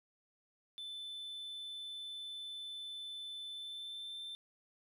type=tone with pitch glide; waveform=sine; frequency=3520 to 3559 Hz; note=A7 to A7; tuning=0 to +19 cents; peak=-40 dBFS; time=0.78-4.35 s; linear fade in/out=0 ms; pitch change=+19 cents; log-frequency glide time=3.49-4.2 s; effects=tanh soft clip ceiling -42 dBFS + 13-bit